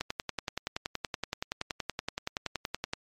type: click train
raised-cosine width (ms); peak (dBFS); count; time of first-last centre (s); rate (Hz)
0.2; -14; 32; 0.01-2.935; 10.6
effects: MP3 64 kbps